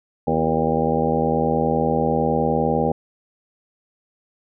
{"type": "harmonic tone with a mistuned harmonic", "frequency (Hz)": 79.8, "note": "D#2", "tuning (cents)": 44, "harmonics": [1, 2, 3, 4, 5, 6, 7, 8, 9, 10], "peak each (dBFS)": [-33, -25, -24, -30, -28, -23, -26, -32, -33, -24], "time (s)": [0.27, 2.92], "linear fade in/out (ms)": 5, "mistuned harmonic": 4, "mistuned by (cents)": 56, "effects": []}